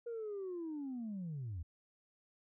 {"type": "linear sweep", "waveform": "sine", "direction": "down", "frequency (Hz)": [478.3, 75.3], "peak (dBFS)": -38, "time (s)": [0.06, 1.63], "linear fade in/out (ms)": 10, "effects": ["tanh soft clip ceiling -37 dBFS"]}